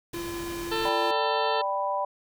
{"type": "noise", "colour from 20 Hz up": "pink", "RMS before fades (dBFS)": -40, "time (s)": [0.13, 0.89], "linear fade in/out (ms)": 5}
{"type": "tone", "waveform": "square", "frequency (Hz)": 341.6, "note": "F4", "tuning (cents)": -38, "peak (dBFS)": -33, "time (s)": [0.14, 1.11], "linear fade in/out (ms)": 2}
{"type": "harmonic tone", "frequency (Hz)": 445.3, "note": "A4", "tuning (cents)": 21, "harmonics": [1, 2, 3, 4, 6, 7, 8, 9, 10], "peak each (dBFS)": [-30, -33, -35, -36, -38, -38, -39, -40, -40], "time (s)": [0.71, 1.62], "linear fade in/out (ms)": 10}
{"type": "chord", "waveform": "sine", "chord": "G major", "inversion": "second", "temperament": "equal", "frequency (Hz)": [587.3, 784, 987.8], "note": ["D5", "G5", "B5"], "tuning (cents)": [0, 0, 0], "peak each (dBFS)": [-30, -31, -28], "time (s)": [0.85, 2.05], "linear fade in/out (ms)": 5}
{"effects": []}